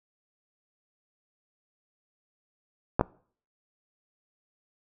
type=clicks; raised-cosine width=1 ms; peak=-7 / -8 dBFS; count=2; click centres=2.995 / 3.011 s; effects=noise-tail reverb RT60 0.5 s tail -23 dB re dry